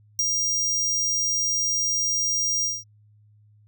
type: tone with ADSR envelope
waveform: square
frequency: 5700 Hz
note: F8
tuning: 34 cents sharp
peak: -19 dBFS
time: 0.19-2.84 s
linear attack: 3 ms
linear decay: 29 ms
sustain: -3 dB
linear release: 200 ms
effects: added 105 Hz sine -53 dBFS peak until 3.67 s